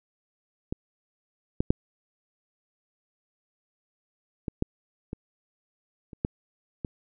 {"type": "clicks", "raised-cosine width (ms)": 3, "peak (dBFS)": [-16, -11, -6, -17, -11, -20, -29, -12, -18], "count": 9, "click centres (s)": [0.725, 1.605, 1.705, 4.482, 4.624, 5.131, 6.132, 6.249, 6.848], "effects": []}